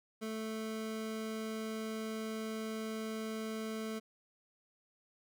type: tone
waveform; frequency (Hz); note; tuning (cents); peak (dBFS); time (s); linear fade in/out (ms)
25% pulse; 220; A3; 0; -34; 0.21-4; 20
effects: none